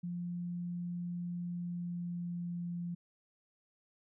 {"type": "tone with pitch glide", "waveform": "sine", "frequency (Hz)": [174.9, 173.39], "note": ["F3", "F3"], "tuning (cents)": [3, -12], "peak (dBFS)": -36, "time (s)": [0.03, 2.95], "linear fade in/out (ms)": 10, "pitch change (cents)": -15, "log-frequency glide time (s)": [1.43, 2.74], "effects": []}